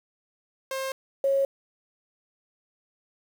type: tone pair in turn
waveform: sawtooth / sine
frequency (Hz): 532 / 547.9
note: C5 / C#5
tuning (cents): +29 / -20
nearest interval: minor second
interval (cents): 51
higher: second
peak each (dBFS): -25 / -20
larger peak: second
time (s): 0.71-0.92 / 1.24-1.45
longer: neither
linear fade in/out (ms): 2
effects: 8-bit